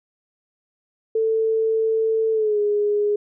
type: tone with pitch glide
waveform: sine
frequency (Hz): 444.3 to 414.5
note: A4 to G#4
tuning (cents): +17 to -3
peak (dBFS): -17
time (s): 1.15-3.16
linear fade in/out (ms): 5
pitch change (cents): -120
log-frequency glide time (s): 2.32-2.59
effects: none